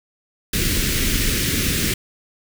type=band-stop noise; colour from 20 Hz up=pink; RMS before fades=-20 dBFS; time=0.53-1.94 s; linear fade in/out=5 ms; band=390 to 1700 Hz; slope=24 dB/octave; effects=none